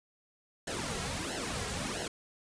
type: noise with flanger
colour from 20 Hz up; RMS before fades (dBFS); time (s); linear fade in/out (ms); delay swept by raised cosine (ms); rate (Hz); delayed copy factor
pink; -36; 0.67-2.08; 5; 0.83 to 3.43; 1.5; -0.8
effects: resampled to 22050 Hz